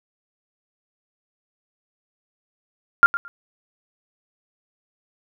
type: tone with echo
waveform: sine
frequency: 1396.9 Hz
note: F6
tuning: in tune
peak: -6 dBFS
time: 3.03-3.06 s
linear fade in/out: 0 ms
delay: 110 ms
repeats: 2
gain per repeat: -15 dB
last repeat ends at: 3.28 s
effects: none